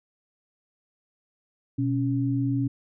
sine tone pair together, 123.47 / 277.2 Hz, B2 / C#4, 0 / 0 cents, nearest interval octave + major second, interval 1400 cents, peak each -25 dBFS, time 1.78-2.68 s, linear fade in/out 10 ms, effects none

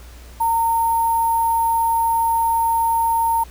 sine tone with sample-and-hold, 917 Hz, A#5, 29 cents flat, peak -15 dBFS, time 0.4-3.44 s, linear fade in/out 10 ms, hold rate 11025 Hz, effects added 60 Hz sine -38 dBFS peak until 3.5 s + pink hiss -46 dBFS RMS until 3.5 s

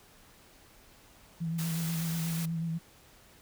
sine tone with vibrato, 164.81 Hz, E3, in tune, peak -30 dBFS, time 1.4-2.79 s, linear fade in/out 20 ms, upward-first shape sine, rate 8.2 Hz, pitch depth 32 cents each way
white noise, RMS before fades -40 dBFS, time 1.58-2.46 s, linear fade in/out 10 ms
effects pink hiss -58 dBFS RMS until 3.41 s

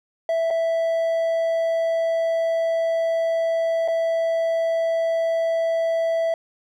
triangle tone with dropouts, 659.3 Hz, E5, in tune, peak -17 dBFS, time 0.29-6.34 s, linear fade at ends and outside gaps 2 ms, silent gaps 0.504-0.508 / 3.878-3.883 s, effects none

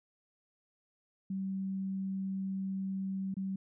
sine tone with dropouts, 192.2 Hz, G3, 34 cents flat, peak -33 dBFS, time 1.3-3.56 s, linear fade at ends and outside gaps 5 ms, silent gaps 3.342-3.367 s, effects none

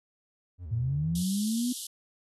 triangle tone with vibrato, 82.41 Hz, E2, in tune, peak -35 dBFS, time 0.58-1.25 s, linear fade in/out 50 ms, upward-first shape square, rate 6.6 Hz, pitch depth 130 cents each way
sine linear sweep, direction up, 108.6 to 252.8 Hz, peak -26 dBFS, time 0.71-1.73 s, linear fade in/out 10 ms
white band-pass noise, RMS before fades -39 dBFS, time 1.15-1.87 s, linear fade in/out 5 ms, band 3000 to 12000 Hz, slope 96 dB/octave
effects none

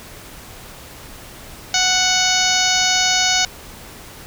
harmonic tone, 740 Hz, F#5, in tune, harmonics 1 / 2 / 3 / 4 / 5 / 6 / 7 / 8 / 9, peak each -23 / -23 / -23 / -23 / -23 / -23 / -23 / -23 / -23 dBFS, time 1.74-3.45 s, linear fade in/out 2 ms, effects pink hiss -38 dBFS RMS until 4.26 s

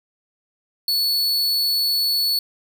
45% pulse tone, 4424 Hz, C#8, 4 cents flat, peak -17 dBFS, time 0.88-2.39 s, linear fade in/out 2 ms, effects none

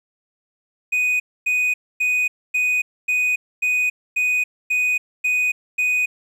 triangle tone bursts, 2489 Hz, D#7, in tune, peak -15 dBFS, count 10, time 0.92-6.06 s, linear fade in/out 10 ms, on 280 ms, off 260 ms, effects 9-bit

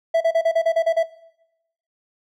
triangle tone bursts, 660 Hz, E5, 2 cents sharp, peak -12 dBFS, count 9, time 0.14-1.033 s, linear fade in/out 10 ms, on 69 ms, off 34 ms, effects noise-tail reverb RT60 0.9 s tail -20 dB re dry

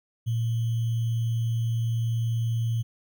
sine tone with sample-and-hold, 115.1 Hz, A#2, 22 cents flat, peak -23 dBFS, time 0.26-2.83 s, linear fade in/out 20 ms, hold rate 3150 Hz, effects none

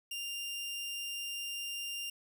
sawtooth tone, 2795 Hz, F7, 1 cent sharp, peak -34 dBFS, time 0.11-2.1 s, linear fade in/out 5 ms, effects none

